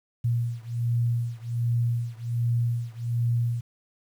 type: beating tone pair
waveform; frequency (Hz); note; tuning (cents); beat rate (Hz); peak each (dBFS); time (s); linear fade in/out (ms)
sine; 117.9 / 119.2; A#2 / A#2; +20 / +39; 1.3; -26 / -27; 0.24-3.61; 10
effects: 9-bit